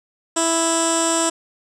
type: tone with low-pass filter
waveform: 15% pulse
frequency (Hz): 329.6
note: E4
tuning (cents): 0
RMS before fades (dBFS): -19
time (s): 0.36-1.3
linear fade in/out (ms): 10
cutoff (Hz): 8000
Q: 8.5
effects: none